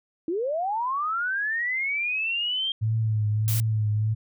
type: linear sweep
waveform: sine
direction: up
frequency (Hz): 310 to 3208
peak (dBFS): -24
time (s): 0.28-2.72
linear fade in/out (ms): 2
type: tone with vibrato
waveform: sine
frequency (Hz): 108.7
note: A2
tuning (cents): -21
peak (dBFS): -21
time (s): 2.81-4.15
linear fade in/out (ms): 20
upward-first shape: triangle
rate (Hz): 1.6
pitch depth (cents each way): 59
type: noise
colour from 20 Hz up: blue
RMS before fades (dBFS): -30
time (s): 3.48-3.6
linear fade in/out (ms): 0
effects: none